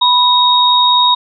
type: tone pair together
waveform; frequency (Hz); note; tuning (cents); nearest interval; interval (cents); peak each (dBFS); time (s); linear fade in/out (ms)
sine; 987 / 3751; B5 / A#7; -1 / +10; octave + major seventh; 2311; -10; 0.01-1.15; 10
effects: none